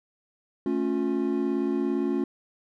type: chord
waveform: triangle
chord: A augmented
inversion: none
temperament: equal with one note detuned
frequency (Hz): 220 / 277.2 / 355.3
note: A3 / C#4 / E#4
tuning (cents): 0 / 0 / +30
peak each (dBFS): -28 / -25 / -26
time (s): 0.66-2.24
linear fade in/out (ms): 2
effects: none